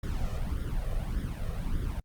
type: noise with flanger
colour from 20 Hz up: brown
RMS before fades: -31 dBFS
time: 0.03-2 s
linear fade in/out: 5 ms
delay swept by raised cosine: 0.57 to 1.67 ms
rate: 1.7 Hz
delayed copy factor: +0.7
effects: Opus 48 kbps